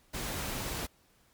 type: noise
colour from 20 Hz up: pink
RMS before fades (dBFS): -36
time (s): 0.13-0.87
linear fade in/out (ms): 20
effects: pink hiss -66 dBFS RMS until 1.33 s + MP3 96 kbps